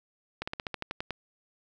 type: slowing click train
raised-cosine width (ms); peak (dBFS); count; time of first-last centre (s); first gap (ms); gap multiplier
0.3; -17; 10; 0.42-1.107; 55; 1.08
effects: none